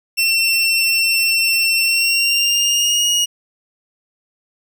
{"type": "tone with pitch glide", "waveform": "25% pulse", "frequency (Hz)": [2703, 2880], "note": ["E7", "F#7"], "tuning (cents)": [43, -47], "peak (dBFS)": -10, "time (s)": [0.17, 3.26], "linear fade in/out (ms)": 20, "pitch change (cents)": 110, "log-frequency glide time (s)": [1.82, 3.08], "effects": []}